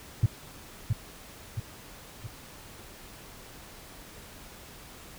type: tone with echo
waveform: sine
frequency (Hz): 110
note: A2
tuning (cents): 0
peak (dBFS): -15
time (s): 0.23-0.26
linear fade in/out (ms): 5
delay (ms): 670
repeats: 3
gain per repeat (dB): -6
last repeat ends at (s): 2.27
effects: tanh soft clip ceiling -14 dBFS + pink hiss -48 dBFS RMS until 5.18 s